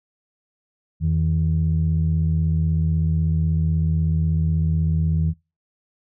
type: tone pair together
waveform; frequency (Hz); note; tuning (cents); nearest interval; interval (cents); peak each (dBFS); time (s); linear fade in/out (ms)
sine; 83.9 / 160.13; E2 / E3; +31 / -50; major seventh; 1119; -19; 1-5.34; 50
effects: noise-tail reverb RT60 0.3 s tail -25 dB re dry + tanh soft clip ceiling -11 dBFS